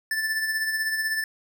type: tone with tremolo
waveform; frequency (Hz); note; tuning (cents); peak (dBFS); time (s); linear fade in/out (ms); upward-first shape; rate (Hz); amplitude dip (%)
square; 1760; A6; 0; -23; 0.11-1.24; 2; sine; 16; 45
effects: none